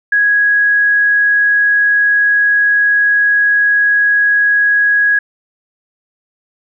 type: tone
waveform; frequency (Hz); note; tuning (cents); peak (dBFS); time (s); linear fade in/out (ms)
sine; 1661.2; G#6; 0; -8; 0.12-5.19; 5
effects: none